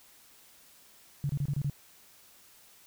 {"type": "tone bursts", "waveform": "sine", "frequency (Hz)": 142, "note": "C#3", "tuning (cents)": 42, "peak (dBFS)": -27, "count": 6, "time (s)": [1.24, 1.698], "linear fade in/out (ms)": 0, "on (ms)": 53, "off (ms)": 28, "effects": ["white hiss -58 dBFS RMS until 2.86 s"]}